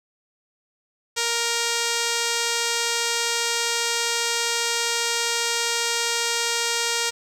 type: tone with low-pass filter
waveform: 5% pulse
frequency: 467.5 Hz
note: A#4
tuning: 5 cents sharp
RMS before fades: -24 dBFS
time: 1.16-7.11 s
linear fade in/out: 20 ms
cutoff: 8800 Hz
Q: 5
effects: 8-bit